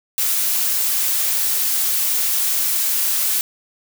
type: noise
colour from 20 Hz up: blue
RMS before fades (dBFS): -19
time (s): 0.18-3.41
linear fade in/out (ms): 0
effects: none